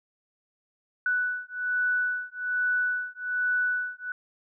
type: beating tone pair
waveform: sine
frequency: 1484 / 1485.2 Hz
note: F#6 / F#6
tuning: +5 / +6 cents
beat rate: 1.2 Hz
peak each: -28 dBFS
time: 1.06-4.12 s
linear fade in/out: 2 ms
effects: none